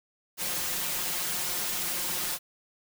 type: noise with comb filter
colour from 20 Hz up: white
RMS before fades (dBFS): -31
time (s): 0.37-2.39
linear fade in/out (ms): 50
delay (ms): 5.6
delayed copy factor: +1
effects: none